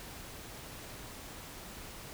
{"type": "silence", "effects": ["pink hiss -47 dBFS RMS until 2.13 s"]}